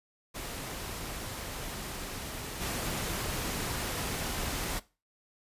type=noise with level steps; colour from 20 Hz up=pink; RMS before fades=-39 / -34 dBFS; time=0.34-4.8 s; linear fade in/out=20 ms; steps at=2.6 s; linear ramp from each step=20 ms; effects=noise-tail reverb RT60 0.3 s tail -19 dB re dry + resampled to 32000 Hz